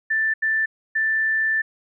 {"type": "tone bursts at uneven times", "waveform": "sine", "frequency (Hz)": 1768, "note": "A6", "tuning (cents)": 8, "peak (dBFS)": -18, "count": 3, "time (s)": [[0.1, 0.34], [0.42, 0.66], [0.95, 1.62]], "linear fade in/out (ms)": 10, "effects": []}